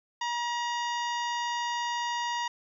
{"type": "harmonic tone with a mistuned harmonic", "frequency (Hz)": 954, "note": "A#5", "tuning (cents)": 40, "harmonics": [1, 2, 3, 4, 5, 6, 7], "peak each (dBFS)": [-30, -36, -40, -42, -44, -46, -47], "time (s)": [0.21, 2.48], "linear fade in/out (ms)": 5, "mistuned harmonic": 4, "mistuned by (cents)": -75, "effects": ["11-bit"]}